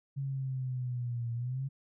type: exponential two-way sweep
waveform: sine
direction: down then up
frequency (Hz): 138.59 to 116.54 to 138.59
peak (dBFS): -32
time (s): 0.16-1.69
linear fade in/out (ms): 20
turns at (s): 1.33
effects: none